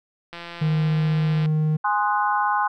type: click train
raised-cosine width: 0.3 ms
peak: -20 dBFS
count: 194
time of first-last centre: 0.33-1.459 s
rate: 171 Hz
type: tone with pitch glide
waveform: triangle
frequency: 155.56 to 154.57 Hz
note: D#3 to D#3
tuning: 0 to -11 cents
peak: -16 dBFS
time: 0.61-1.77 s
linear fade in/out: 10 ms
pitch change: -11 cents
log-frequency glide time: 1.25-1.48 s
type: chord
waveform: sine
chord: Ab dominant seventh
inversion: none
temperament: equal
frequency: 830.6 / 1046.5 / 1244.5 / 1480 Hz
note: Ab5 / C6 / Eb6 / Gb6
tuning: 0 / 0 / 0 / 0 cents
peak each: -22 / -23 / -28 / -27 dBFS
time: 1.84-2.68 s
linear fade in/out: 10 ms
effects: none